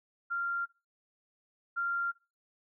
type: tone pair in turn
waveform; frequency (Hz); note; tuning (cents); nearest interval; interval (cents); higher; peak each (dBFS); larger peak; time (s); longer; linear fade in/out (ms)
sine; 1388 / 1388; F6 / F6; -11 / -11; unison; 0; neither; -30 / -29; second; 0.3-0.66 / 1.76-2.12; neither; 20
effects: noise-tail reverb RT60 0.3 s tail -22 dB re dry